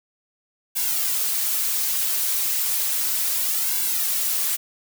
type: noise with flanger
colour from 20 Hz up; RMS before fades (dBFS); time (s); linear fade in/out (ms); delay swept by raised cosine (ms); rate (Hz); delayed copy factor
blue; -23; 0.75-4.57; 20; 1.6 to 7.5; 0.33; -0.85
effects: none